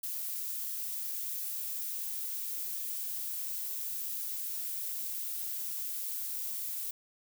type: noise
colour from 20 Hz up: violet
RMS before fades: -37 dBFS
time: 0.03-6.91 s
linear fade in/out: 5 ms
effects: none